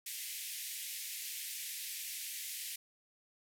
white band-pass noise, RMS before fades -43 dBFS, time 0.06-2.76 s, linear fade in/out 5 ms, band 1900 to 15000 Hz, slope 48 dB/octave, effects none

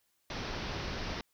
pink low-pass noise, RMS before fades -38 dBFS, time 0.3-1.21 s, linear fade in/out 2 ms, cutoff 5800 Hz, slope 96 dB/octave, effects white hiss -75 dBFS RMS until 1.33 s

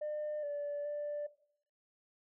sine tone with pitch steps, 602 / 580 / 588 Hz, D5 / D5 / D5, +43 / -22 / +2 cents, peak -34 dBFS, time 0.01-1.27 s, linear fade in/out 10 ms, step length 420 ms, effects noise-tail reverb RT60 0.6 s tail -17 dB re dry + tanh soft clip ceiling -33 dBFS

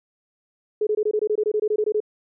sine tone bursts, 425.1 Hz, G#4, 40 cents sharp, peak -18 dBFS, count 15, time 0.81-2.003 s, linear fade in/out 5 ms, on 59 ms, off 22 ms, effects none

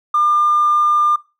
triangle tone with tanh clipping, 1201 Hz, D6, 38 cents sharp, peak -11 dBFS, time 0.14-1.16 s, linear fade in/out 5 ms, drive 1 dB, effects noise-tail reverb RT60 0.3 s tail -21 dB re dry

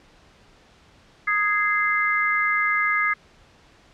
sine chord, Ab major, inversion second, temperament just, 1245.9 / 1661.2 / 2077 Hz, Eb6 / Ab6 / C7, +2 / 0 / -13 cents, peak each -24 / -24 / -22 dBFS, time 1.27-3.14 s, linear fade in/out 10 ms, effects pink hiss -54 dBFS RMS until 3.93 s + low-pass 5000 Hz 12 dB/octave

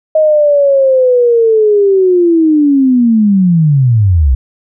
sine linear sweep, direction down, 630 to 59.9 Hz, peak -5 dBFS, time 0.15-4.35 s, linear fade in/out 5 ms, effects none

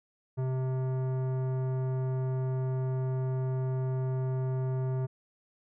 sine tone with tanh clipping, 130 Hz, C3, 11 cents flat, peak -30 dBFS, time 0.37-5.07 s, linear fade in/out 20 ms, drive 15 dB, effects none

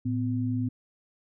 sine tone pair together, 112.5 / 252.6 Hz, A2 / B3, +39 / +39 cents, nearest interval octave + major second, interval 1400 cents, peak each -28 dBFS, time 0.05-0.69 s, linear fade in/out 10 ms, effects none

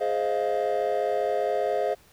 triangle chord, F minor seventh, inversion first, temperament just, 419.1 / 523.8 / 628.6 / 698.5 Hz, Ab4 / C5 / Eb5 / F5, +16 / +2 / +18 / 0 cents, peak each -26 dBFS, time 0-1.95 s, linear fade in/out 20 ms, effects tanh soft clip ceiling -15 dBFS + pink hiss -57 dBFS RMS until 2.12 s

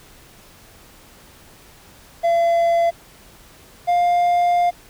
triangle tone pair in turn, 679 / 702.9 Hz, F5 / F5, -49 / +11 cents, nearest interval minor second, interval 60 cents, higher second, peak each -12 dBFS, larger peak neither, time 2.23-2.91 / 3.87-4.71 s, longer second, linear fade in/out 20 ms, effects pink hiss -47 dBFS RMS until 4.89 s

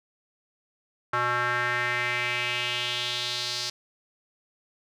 square tone with band-pass filter sweep, 122 Hz, B2, 21 cents flat, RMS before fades -28 dBFS, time 1.13-3.7 s, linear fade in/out 5 ms, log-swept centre 1300 to 4800 Hz, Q 3.1, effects none

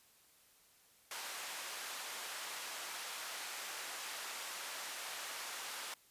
pink band-pass noise, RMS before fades -45 dBFS, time 1.11-5.94 s, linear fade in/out 2 ms, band 910 to 13000 Hz, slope 12 dB/octave, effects white hiss -67 dBFS RMS until 6.1 s + resampled to 32000 Hz

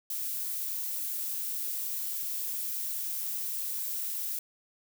violet noise, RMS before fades -34 dBFS, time 0.1-4.39 s, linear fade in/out 2 ms, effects none

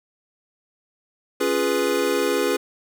square chord, C# dominant seventh, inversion none, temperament equal, 277.2 / 349.2 / 415.3 / 493.9 Hz, C#4 / E#4 / G#4 / B4, 0 / 0 / 0 / 0 cents, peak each -28 / -27 / -24 / -25 dBFS, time 1.4-2.57 s, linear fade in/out 10 ms, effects none

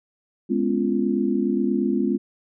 sine chord, C# dominant seventh, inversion second, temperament just, 207.9 / 249.5 / 277.2 / 346.5 Hz, G#3 / B3 / C#4 / E#4, +2 / +18 / 0 / -14 cents, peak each -24 / -24 / -26 / -25 dBFS, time 0.49-2.18 s, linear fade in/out 20 ms, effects none

